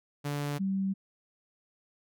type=tone pair in turn; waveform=sawtooth / sine; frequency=144.8 / 193.28 Hz; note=D3 / G3; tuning=-24 / -24 cents; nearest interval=perfect fourth; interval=500 cents; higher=second; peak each=-27 dBFS; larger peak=neither; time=0.24-0.59 / 0.59-0.94 s; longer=neither; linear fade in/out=20 ms; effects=none